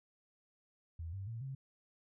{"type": "tone with pitch steps", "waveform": "sine", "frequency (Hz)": [82.7, 97.22, 114.28, 134.35], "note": ["E2", "G2", "A#2", "C3"], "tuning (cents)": [6, -14, -34, 46], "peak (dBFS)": -40, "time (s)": [0.99, 1.55], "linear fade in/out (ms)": 5, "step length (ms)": 140, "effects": []}